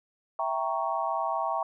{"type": "chord", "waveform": "sine", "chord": "E diminished seventh", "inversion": "none", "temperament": "equal", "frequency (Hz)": [659.3, 784, 932.3, 1108.7], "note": ["E5", "G5", "Bb5", "Db6"], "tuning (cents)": [0, 0, 0, 0], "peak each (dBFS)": -32, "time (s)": [0.39, 1.63], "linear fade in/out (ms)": 2, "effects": []}